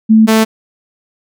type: tone pair in turn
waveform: sine / sawtooth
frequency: 220 / 220.8 Hz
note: A3 / A3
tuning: 0 / +6 cents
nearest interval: unison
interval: 6 cents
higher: second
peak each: -3 dBFS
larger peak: neither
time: 0.09-0.27 / 0.27-0.45 s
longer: neither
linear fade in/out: 20 ms
effects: none